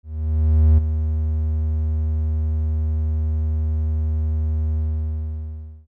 triangle tone with ADSR envelope, 77.78 Hz, D#2, in tune, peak -7 dBFS, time 0.03-5.87 s, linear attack 750 ms, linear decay 10 ms, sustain -9 dB, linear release 1100 ms, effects none

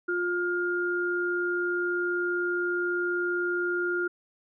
sine tone pair together, 353 / 1412 Hz, F4 / F6, +19 / +19 cents, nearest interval 2 octaves, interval 2400 cents, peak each -28 / -28 dBFS, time 0.08-4.08 s, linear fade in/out 10 ms, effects none

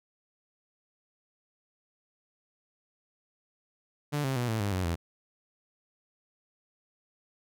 sawtooth tone with pitch steps, 146.83 / 133.87 / 122.05 / 111.28 / 101.45 / 92.5 / 84.33 Hz, D3 / C3 / B2 / A2 / G#2 / F#2 / E2, 0 / +40 / -20 / +20 / -40 / 0 / +40 cents, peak -24 dBFS, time 4.12-4.96 s, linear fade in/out 20 ms, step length 120 ms, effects none

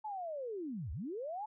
sine linear two-way sweep, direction down then up, 879 to 61.6 to 879 Hz, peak -38 dBFS, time 0.04-1.46 s, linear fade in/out 10 ms, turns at 0.92 s, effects none

